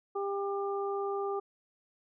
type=harmonic tone; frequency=398.2 Hz; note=G4; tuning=27 cents sharp; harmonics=1 / 2 / 3; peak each=-32 / -38 / -39 dBFS; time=0.15-1.4 s; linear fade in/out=10 ms; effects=none